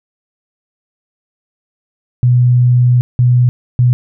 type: tone bursts at uneven times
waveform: sine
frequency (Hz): 123.47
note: B2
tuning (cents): 0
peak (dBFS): -6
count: 3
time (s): 2.23-3.01 / 3.19-3.49 / 3.79-3.93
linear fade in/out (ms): 0
effects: none